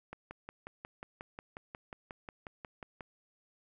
click train, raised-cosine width 0.5 ms, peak -28 dBFS, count 17, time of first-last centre 0.13-3.008 s, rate 5.56 Hz, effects none

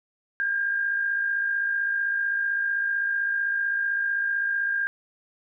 sine tone pair together, 1605.5 / 1661.2 Hz, G6 / G#6, +41 / 0 cents, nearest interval minor second, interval 59 cents, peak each -23 / -34 dBFS, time 0.4-4.87 s, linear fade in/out 0 ms, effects none

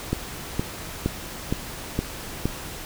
click train, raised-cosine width 3 ms, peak -9 dBFS, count 6, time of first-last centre 0.13-2.456 s, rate 2.15 Hz, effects pink hiss -36 dBFS RMS until 2.85 s

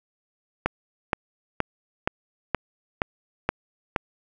click train, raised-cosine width 0.5 ms, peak -6 dBFS, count 8, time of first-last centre 0.66-3.962 s, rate 2.12 Hz, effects none

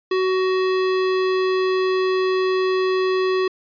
square tone, 374.1 Hz, F#4, 19 cents sharp, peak -18 dBFS, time 0.11-3.48 s, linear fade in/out 5 ms, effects resampled to 11025 Hz

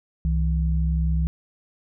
sine tone pair together, 65.3 / 162.47 Hz, C2 / E3, -3 / -25 cents, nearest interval octave + major third, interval 1578 cents, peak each -20 / -25 dBFS, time 0.25-1.27 s, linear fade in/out 0 ms, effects none

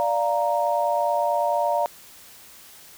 sine chord, Bb major, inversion first, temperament equal with one note detuned, 587.3 / 696.4 / 932.3 Hz, D5 / F5 / Bb5, 0 / -5 / 0 cents, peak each -24 dBFS, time 0-1.86 s, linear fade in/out 0 ms, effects white hiss -47 dBFS RMS until 2.97 s

